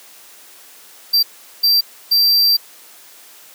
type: tone bursts at uneven times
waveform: square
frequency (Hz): 4702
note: D8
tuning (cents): +1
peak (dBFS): -11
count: 3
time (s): 1.13-1.23 / 1.63-1.81 / 2.11-2.57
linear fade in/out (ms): 10
effects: white hiss -43 dBFS RMS until 3.54 s + high-pass 300 Hz 12 dB/octave